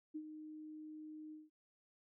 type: tone with ADSR envelope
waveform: sine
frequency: 308.6 Hz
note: D#4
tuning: 14 cents flat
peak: -40 dBFS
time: 0.14-1.5 s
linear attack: 18 ms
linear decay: 64 ms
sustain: -8 dB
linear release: 180 ms
effects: none